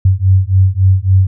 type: beating tone pair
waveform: sine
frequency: 93.1 / 96.7 Hz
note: F#2 / G2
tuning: +11 / -23 cents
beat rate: 3.6 Hz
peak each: -10 dBFS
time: 0.05-1.27 s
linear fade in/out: 5 ms
effects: none